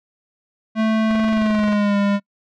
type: tone with pitch glide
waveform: square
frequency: 220 to 201.7 Hz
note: A3 to G3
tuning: 0 to +50 cents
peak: -16 dBFS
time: 0.75-2.2 s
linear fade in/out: 50 ms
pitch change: -150 cents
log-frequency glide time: 1.31-1.97 s
type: noise bursts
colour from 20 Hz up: pink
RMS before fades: -30 dBFS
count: 15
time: 1.1-1.736 s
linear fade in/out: 5 ms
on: 20 ms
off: 24 ms
effects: noise-tail reverb RT60 0.1 s tail -26 dB re dry + low-pass 3000 Hz 12 dB/octave